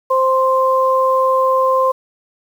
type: tone pair together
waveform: sine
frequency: 523.2 / 1046.5 Hz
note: C5 / C6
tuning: 0 / 0 cents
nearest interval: octave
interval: 1200 cents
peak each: -14 dBFS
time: 0.1-1.92 s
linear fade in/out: 10 ms
effects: 7-bit